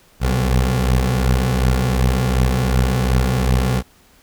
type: beating tone pair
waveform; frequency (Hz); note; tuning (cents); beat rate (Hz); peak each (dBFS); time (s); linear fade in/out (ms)
20% pulse; 61.4 / 64.1; B1 / C2; -9 / -35; 2.7; -15 / -11; 0.2-3.83; 50
effects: pink hiss -52 dBFS RMS until 4.22 s